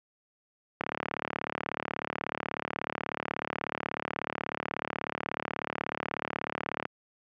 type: click train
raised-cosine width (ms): 0.5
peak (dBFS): -15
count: 221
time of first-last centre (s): 0.81-6.854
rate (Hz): 36.4
effects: high-pass 150 Hz 12 dB/octave

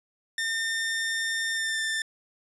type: tone with pitch glide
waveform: sawtooth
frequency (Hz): 1810 to 1783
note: A6 to A6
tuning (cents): +48 to +22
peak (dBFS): -23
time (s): 0.38-2.02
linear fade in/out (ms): 2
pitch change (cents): -26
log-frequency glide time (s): 1.51-1.8
effects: resampled to 24000 Hz

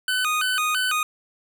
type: tone with vibrato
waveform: 25% pulse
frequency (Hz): 1367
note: F6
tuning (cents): -37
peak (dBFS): -17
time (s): 0.08-1.03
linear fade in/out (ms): 2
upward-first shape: square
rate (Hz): 3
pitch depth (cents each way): 170
effects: none

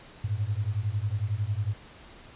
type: beating tone pair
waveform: sine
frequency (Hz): 98.6 / 109.6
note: G2 / A2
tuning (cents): +11 / -6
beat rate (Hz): 11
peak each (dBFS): -29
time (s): 0.24-1.74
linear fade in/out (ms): 5
effects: pink hiss -50 dBFS RMS until 2.35 s + resampled to 8000 Hz

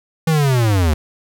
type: linear sweep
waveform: square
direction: down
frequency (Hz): 165.1 to 72.3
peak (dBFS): -13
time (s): 0.27-0.94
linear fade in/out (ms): 5
effects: none

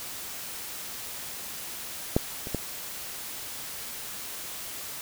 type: clicks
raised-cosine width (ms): 2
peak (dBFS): -7 / -23 / -14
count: 3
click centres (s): 2.165 / 2.471 / 2.547
effects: white hiss -38 dBFS RMS until 5.01 s

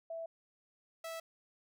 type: tone pair in turn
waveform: sine / sawtooth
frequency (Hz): 659.3 / 655.5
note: E5 / E5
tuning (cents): 0 / -10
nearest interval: unison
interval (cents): 10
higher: first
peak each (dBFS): -39 / -37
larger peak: second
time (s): 0.1-0.26 / 1.04-1.2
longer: neither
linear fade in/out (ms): 5
effects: none

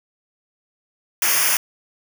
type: noise with comb filter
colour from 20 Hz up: white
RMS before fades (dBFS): -18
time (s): 1.22-1.57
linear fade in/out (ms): 2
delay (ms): 0.25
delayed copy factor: -0.85
effects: none

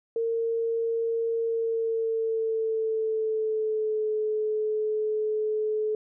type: tone with pitch glide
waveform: sine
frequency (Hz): 457.9 to 429.7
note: A#4 to A4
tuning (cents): -31 to -41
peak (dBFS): -24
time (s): 0.16-5.95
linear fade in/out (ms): 2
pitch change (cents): -110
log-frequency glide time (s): 1.4-4.11
effects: none

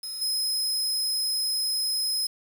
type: tone with level steps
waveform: sawtooth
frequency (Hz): 5110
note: D#8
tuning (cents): +45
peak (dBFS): -30 / -22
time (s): 0.03-2.27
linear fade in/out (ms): 5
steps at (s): 0.21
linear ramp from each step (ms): 10
effects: 8-bit

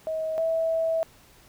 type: tone pair in turn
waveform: sine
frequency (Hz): 636 / 652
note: D#5 / E5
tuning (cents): +38 / -19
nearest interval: unison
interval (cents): 43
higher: second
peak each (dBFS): -26 / -22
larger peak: second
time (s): 0.07-0.38 / 0.38-1.03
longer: second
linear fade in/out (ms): 0
effects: pink hiss -55 dBFS RMS until 1.48 s

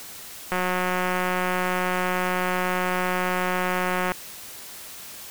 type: click train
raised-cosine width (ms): 0.5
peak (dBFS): -10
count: 656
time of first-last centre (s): 0.52-4.119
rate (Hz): 182
effects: white hiss -40 dBFS RMS until 5.3 s

